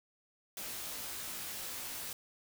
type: noise with comb filter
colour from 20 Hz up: white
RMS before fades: -42 dBFS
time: 0.57-2.13 s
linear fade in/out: 2 ms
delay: 19 ms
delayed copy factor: -0.75
effects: none